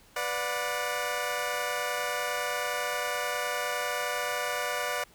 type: chord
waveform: 15% pulse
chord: B minor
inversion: none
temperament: equal with one note detuned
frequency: 493.9 / 587.3 / 726 Hz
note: B4 / D5 / F#5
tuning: 0 / 0 / -33 cents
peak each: -28 / -26 / -28 dBFS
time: 0.16-5.04 s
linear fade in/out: 5 ms
effects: pink hiss -58 dBFS RMS until 5.14 s